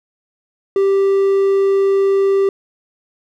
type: tone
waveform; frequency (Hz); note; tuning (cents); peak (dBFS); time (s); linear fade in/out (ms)
triangle; 392; G4; 0; -9; 0.76-2.49; 2
effects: none